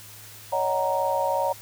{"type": "chord", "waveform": "sine", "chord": "D# minor seventh", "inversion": "third", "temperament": "just", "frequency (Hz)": [560, 622.3, 746.7, 933.4], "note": ["C#5", "D#5", "F#5", "A#5"], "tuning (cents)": [18, 0, 16, 2], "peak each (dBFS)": [-26, -30, -30, -25], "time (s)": [0.52, 1.53], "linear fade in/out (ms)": 10, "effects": ["added 105 Hz sine -50 dBFS peak until 1.61 s", "white hiss -45 dBFS RMS until 1.61 s"]}